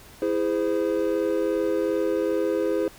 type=chord; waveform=triangle; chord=E augmented; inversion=none; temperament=just; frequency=329.6 / 412 / 515 Hz; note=E4 / G#4 / B#4; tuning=0 / -14 / -28 cents; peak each=-24 dBFS; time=0.22-2.88 s; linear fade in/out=2 ms; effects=pink hiss -48 dBFS RMS until 2.98 s